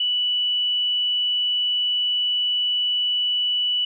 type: tone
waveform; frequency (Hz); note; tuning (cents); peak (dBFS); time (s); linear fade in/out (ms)
sine; 2960; F#7; 0; -19; 0-3.85; 5
effects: none